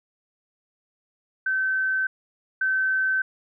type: tone pair in turn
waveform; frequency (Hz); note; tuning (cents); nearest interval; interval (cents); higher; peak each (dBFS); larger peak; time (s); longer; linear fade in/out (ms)
sine; 1537 / 1537; G6 / G6; -35 / -35; unison; 0; neither; -21 / -20; second; 1.46-2.07 / 2.61-3.22; neither; 5
effects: none